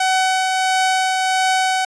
sawtooth tone with tremolo, 753 Hz, F#5, 30 cents sharp, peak -10 dBFS, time 0-1.85 s, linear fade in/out 5 ms, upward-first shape triangle, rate 1.5 Hz, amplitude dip 30%, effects resampled to 22050 Hz

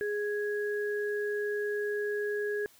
sine tone pair together, 415.3 / 1661.2 Hz, G#4 / G#6, 0 / 0 cents, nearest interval 2 octaves, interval 2400 cents, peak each -30 / -36 dBFS, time 0.01-2.66 s, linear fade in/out 0 ms, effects white hiss -60 dBFS RMS until 2.79 s

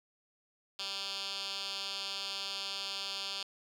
10% pulse tone with band-pass filter, 196.5 Hz, G3, 4 cents sharp, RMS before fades -39 dBFS, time 0.79-3.43 s, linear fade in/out 2 ms, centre 4000 Hz, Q 5.6, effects 10-bit

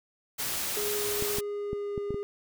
white noise, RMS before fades -32 dBFS, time 0.38-1.41 s, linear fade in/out 20 ms
triangle tone with pitch glide, 415.3 to 406.8 Hz, G#4 to G#4, 0 to -36 cents, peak -29 dBFS, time 0.77-2.23 s, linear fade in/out 0 ms, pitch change -36 cents, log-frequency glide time 0.91-1.99 s
clicks, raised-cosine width 3 ms, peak -21 dBFS, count 6, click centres 1.224 / 1.385 / 1.731 / 1.978 / 2.106 / 2.144 s
effects none

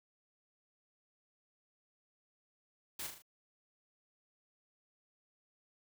white noise with echo, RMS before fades -42 dBFS, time 2.99-3.07 s, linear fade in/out 5 ms, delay 38 ms, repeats 4, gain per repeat -5 dB, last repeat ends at 3.222 s, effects none

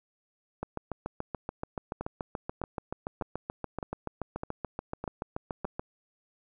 two click trains, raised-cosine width 1 ms, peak -20 / -19 dBFS, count 7 / 37, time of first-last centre 2.01-5.646 / 0.63-5.795 s, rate 1.65 / 6.97 Hz, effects none

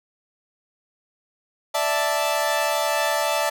sawtooth chord, D suspended second, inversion none, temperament equal, 587.3 / 659.3 / 880 Hz, D5 / E5 / A5, 0 / 0 / 0 cents, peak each -21 dBFS, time 1.74-3.5 s, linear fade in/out 10 ms, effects none

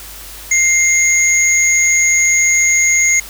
sine tone pair together, 2100 / 6667 Hz, C7 / G#8, +6 / +6 cents, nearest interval octave + minor sixth, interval 2000 cents, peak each -12 dBFS, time 0.51-3.2 s, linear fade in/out 5 ms, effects added 50 Hz sine -37 dBFS peak until 3.29 s + white hiss -33 dBFS RMS until 3.29 s

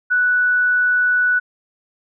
sine tone, 1480 Hz, F#6, in tune, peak -13 dBFS, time 0.1-1.4 s, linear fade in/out 20 ms, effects none

